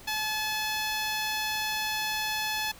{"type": "tone", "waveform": "10% pulse", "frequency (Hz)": 860, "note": "A5", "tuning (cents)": -40, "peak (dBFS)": -20, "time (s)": [0.07, 2.72], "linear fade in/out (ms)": 10, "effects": ["pink hiss -50 dBFS RMS until 2.79 s"]}